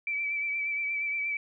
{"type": "tone with vibrato", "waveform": "sine", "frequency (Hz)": 2315, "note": "D7", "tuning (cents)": -25, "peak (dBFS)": -28, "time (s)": [0.07, 1.37], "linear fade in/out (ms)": 2, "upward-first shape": "triangle", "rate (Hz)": 8.5, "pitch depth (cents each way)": 36, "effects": []}